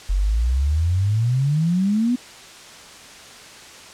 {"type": "exponential sweep", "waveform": "sine", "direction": "up", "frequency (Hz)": [44.27, 252.8], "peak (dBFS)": -16, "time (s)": [0.09, 2.16], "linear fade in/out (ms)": 10, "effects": ["white hiss -41 dBFS RMS until 3.93 s", "low-pass 7000 Hz 12 dB/octave"]}